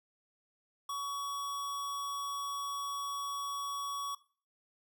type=tone; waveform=square; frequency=1125 Hz; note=C#6; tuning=25 cents sharp; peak=-36 dBFS; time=0.89-4.15 s; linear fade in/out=5 ms; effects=noise-tail reverb RT60 0.4 s tail -17 dB re dry